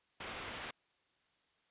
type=low-pass noise; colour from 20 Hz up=white; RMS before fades=-45 dBFS; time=0.2-0.71 s; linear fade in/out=5 ms; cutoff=2900 Hz; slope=12 dB/octave; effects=white hiss -75 dBFS RMS until 1.7 s + resampled to 8000 Hz